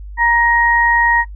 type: tone pair together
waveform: sine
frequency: 940 / 1880 Hz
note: A#5 / A#6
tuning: +14 / +14 cents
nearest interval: octave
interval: 1200 cents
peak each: -13 dBFS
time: 0.17-1.25 s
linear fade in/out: 50 ms
effects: noise-tail reverb RT60 0.1 s tail -21 dB re dry + added 50 Hz sine -28 dBFS peak until 1.35 s